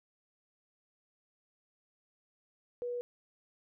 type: tone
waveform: sine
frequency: 485.8 Hz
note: B4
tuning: 29 cents flat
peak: -34 dBFS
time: 2.82-3.01 s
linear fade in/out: 0 ms
effects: none